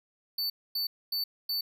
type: tone bursts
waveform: square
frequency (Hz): 4500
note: C#8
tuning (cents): +25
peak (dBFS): -29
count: 4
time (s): 0.38-1.61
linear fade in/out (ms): 5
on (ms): 120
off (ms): 250
effects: none